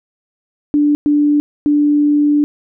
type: tone bursts at uneven times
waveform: sine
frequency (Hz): 293.7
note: D4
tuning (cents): 0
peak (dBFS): -9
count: 3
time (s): 0.74-0.95 / 1.06-1.4 / 1.66-2.44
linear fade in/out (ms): 0
effects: none